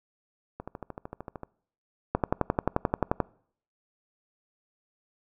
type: two click trains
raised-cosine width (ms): 1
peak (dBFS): -23 / -9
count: 12 / 13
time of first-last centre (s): 0.6-1.433 / 2.15-3.203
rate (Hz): 13.2 / 11.4
effects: noise-tail reverb RT60 0.6 s tail -24 dB re dry